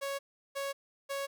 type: tone bursts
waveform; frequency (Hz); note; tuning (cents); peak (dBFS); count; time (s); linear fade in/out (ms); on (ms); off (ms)
sawtooth; 554.4; C#5; 0; -30; 3; 0.01-1.27; 20; 180; 360
effects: none